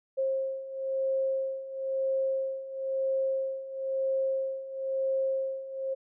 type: beating tone pair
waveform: sine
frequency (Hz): 533 / 534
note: C5 / C5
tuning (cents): +32 / +35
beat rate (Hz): 1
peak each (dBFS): -33 / -29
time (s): 0.17-5.95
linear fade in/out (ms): 20
effects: none